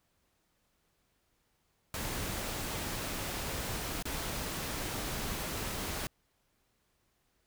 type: noise with dropouts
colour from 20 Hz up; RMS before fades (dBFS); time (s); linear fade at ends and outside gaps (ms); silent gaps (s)
pink; -37; 1.94-6.07; 1; 4.025-4.054
effects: pink hiss -75 dBFS RMS until 7.46 s